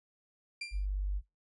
30% pulse tone with exponential decay, 2378 Hz, D7, 21 cents sharp, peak -32 dBFS, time 0.61-0.86 s, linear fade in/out 5 ms, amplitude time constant 54 ms
sine tone, 48.9 Hz, G1, 4 cents flat, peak -30 dBFS, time 0.71-1.22 s, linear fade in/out 50 ms
effects noise-tail reverb RT60 0.2 s tail -24 dB re dry + resampled to 24000 Hz

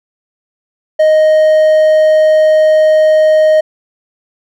triangle tone, 622.3 Hz, D#5, in tune, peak -3 dBFS, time 0.99-3.61 s, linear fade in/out 10 ms, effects none

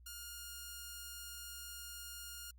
5% pulse tone, 1419 Hz, F6, 27 cents sharp, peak -35 dBFS, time 0.06-2.51 s, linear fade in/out 5 ms, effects added 60 Hz sine -57 dBFS peak until 2.58 s + Opus 48 kbps

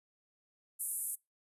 white band-pass noise, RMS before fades -38 dBFS, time 0.79-1.16 s, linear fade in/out 20 ms, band 8800 to 12000 Hz, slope 48 dB/octave, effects noise-tail reverb RT60 0.2 s tail -24 dB re dry + resampled to 32000 Hz

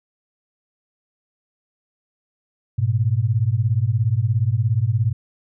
sine beating tone pair, 103.83 / 120.83 Hz, G#2 / B2, 0 / -37 cents, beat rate 17 Hz, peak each -19 dBFS, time 2.78-5.13 s, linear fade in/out 10 ms, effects none

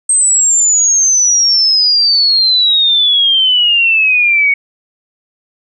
sine exponential sweep, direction down, 8372 to 2217 Hz, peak -7 dBFS, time 0.09-4.54 s, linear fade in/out 5 ms, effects none

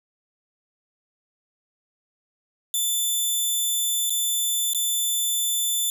10% pulse tone with dropouts, 3520 Hz, A7, in tune, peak -14 dBFS, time 2.74-5.9 s, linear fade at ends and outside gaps 1 ms, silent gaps 4.097-4.104 / 4.734-4.747 s, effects none

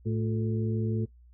harmonic tone with a mistuned harmonic, 110 Hz, A2, in tune, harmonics 1 / 2 / 3 / 4, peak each -28 / -32 / -36 / -37 dBFS, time 0.05-1.06 s, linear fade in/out 20 ms, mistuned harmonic 3, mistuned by +120 cents, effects noise-tail reverb RT60 0.1 s tail -19 dB re dry + added 60 Hz sine -52 dBFS peak until 1.33 s

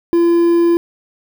triangle tone with quantisation, 340.7 Hz, F4, 43 cents flat, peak -7 dBFS, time 0.13-0.77 s, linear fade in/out 0 ms, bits 6, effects none

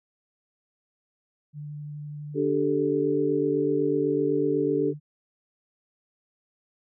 sine tone with vibrato, 148 Hz, D3, 14 cents sharp, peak -34 dBFS, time 1.53-5 s, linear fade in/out 50 ms, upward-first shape triangle, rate 12 Hz, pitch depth 12 cents each way
sine chord, D suspended fourth, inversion none, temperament equal, 293.7 / 392 / 440 Hz, D4 / G4 / A4, 0 / 0 / 0 cents, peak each -26 dBFS, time 2.34-4.94 s, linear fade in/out 50 ms
effects none

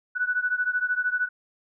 sine beating tone pair, 1478 / 1491 Hz, F#6 / F#6, -2 / +13 cents, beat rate 13 Hz, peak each -25 / -27 dBFS, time 0.15-1.29 s, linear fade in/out 20 ms, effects none

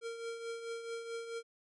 square tone with tremolo, 461.6 Hz, A#4, 17 cents flat, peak -38 dBFS, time 0.01-1.43 s, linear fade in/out 50 ms, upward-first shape triangle, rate 4.6 Hz, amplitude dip 60%, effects resampled to 22050 Hz

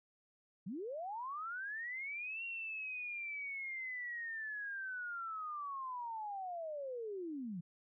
sine linear two-way sweep, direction up then down, 160.8 to 2758 to 160.8 Hz, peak -40 dBFS, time 0.66-7.61 s, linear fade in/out 10 ms, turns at 2.44 s, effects none

